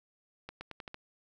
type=accelerating click train; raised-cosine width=0.3 ms; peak=-26 dBFS; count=6; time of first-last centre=0.49-0.944 s; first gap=120 ms; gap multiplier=0.86; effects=none